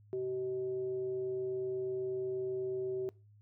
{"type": "tone with frequency modulation", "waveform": "sine", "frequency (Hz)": 381.2, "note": "G4", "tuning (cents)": -48, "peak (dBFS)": -33, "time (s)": [0.13, 3.09], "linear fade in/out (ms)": 0, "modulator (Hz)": 249, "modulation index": 0.27, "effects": ["noise-tail reverb RT60 0.3 s tail -23 dB re dry", "added 104 Hz sine -58 dBFS peak until 3.41 s"]}